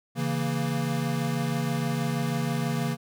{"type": "chord", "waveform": "square", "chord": "A# diminished", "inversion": "first", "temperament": "equal", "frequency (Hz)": [138.59, 164.81, 233.1], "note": ["C#3", "E3", "A#3"], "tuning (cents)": [0, 0, 0], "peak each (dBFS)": [-30, -31, -31], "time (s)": [0.15, 2.97], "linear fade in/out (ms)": 50, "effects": []}